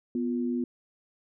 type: tone pair together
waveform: sine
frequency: 245.6 / 350.6 Hz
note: B3 / F4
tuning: -9 / +7 cents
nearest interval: tritone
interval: 616 cents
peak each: -27 / -33 dBFS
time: 0.15-0.64 s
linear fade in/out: 2 ms
effects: none